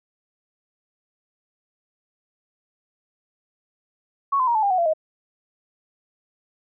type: tone with pitch steps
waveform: sine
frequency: 1108.7 / 1022.6 / 943.1 / 869.9 / 802.3 / 740 / 682.5 / 629.5 Hz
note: C#6 / C6 / A#5 / A5 / G5 / F#5 / F5 / D#5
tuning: 0 / -40 / +20 / -20 / +40 / 0 / -40 / +20 cents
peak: -17 dBFS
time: 4.32-4.936 s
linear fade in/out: 10 ms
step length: 77 ms
effects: none